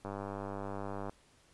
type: click train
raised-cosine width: 1 ms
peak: -26 dBFS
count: 105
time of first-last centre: 0.05-1.095 s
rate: 99.5 Hz
effects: pink hiss -65 dBFS RMS until 1.53 s + resampled to 24000 Hz